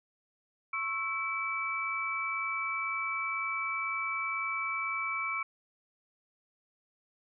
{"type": "tone cluster", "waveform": "sine", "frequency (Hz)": [1093, 1323, 2301], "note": ["C#6", "E6", "D7"], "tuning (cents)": [-25, 6, -36], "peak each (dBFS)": [-37, -37, -33], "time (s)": [0.73, 5.43], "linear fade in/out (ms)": 5, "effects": []}